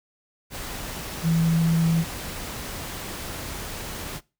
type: tone in noise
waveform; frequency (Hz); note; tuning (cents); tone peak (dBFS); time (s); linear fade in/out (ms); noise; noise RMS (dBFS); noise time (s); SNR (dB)
sine; 164.81; E3; 0; -18; 1.22-2.05; 50; pink; -34; 0.5-4.21; +13
effects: noise-tail reverb RT60 0.3 s tail -23 dB re dry